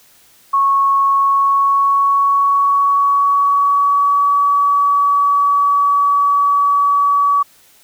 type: tone with pitch glide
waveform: sine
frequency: 1102 to 1138.9 Hz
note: C#6 to C#6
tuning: -11 to +46 cents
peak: -10 dBFS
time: 0.53-7.43 s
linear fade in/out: 10 ms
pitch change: +57 cents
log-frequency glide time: 1.07-4.33 s
effects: white hiss -49 dBFS RMS until 7.83 s